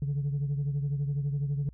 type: beating tone pair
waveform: sine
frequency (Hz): 141.1 / 153.1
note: C#3 / D#3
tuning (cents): +31 / -28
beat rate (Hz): 12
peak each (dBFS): -26 / -34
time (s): 0.02-1.69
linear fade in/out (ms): 2
effects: tanh soft clip ceiling -24 dBFS + added 60 Hz sine -49 dBFS peak until 1.73 s